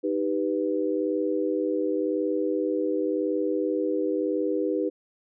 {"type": "chord", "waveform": "sine", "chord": "Eb augmented", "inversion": "none", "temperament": "equal", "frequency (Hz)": [311.1, 392, 493.9], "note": ["Eb4", "G4", "B4"], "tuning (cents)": [0, 0, 0], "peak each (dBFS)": [-27, -28, -28], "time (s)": [0.03, 4.9], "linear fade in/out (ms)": 20, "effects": []}